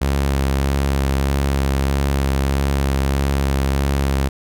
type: tone with vibrato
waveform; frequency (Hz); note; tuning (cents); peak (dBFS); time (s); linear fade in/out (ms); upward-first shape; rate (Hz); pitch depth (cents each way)
sawtooth; 68.6; C#2; -17; -12; 0.01-4.29; 10; sine; 1.6; 20
effects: none